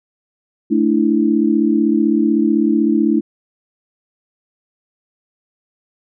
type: chord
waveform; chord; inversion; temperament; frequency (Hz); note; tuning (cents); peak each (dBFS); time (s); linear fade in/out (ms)
sine; A suspended fourth; none; equal; 220 / 293.7 / 329.6; A3 / D4 / E4; 0 / 0 / 0; -16; 0.7-3.21; 20
effects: none